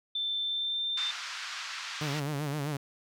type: tone with pitch glide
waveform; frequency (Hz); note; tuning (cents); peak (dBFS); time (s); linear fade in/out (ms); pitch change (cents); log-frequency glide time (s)
sine; 3548 to 3583; A7 to A7; +14 to +31; -29; 0.15-1.11; 5; +17; 0.42-0.82
type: band-pass noise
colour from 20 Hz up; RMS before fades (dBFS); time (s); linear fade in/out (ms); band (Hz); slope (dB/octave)
pink; -39; 0.97-2.2; 5; 1200 to 5900; 24
type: tone with vibrato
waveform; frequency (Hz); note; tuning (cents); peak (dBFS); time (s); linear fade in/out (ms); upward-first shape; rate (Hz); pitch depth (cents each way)
sawtooth; 145.8; D3; -12; -27; 2.01-2.77; 5; sine; 7.7; 97
effects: none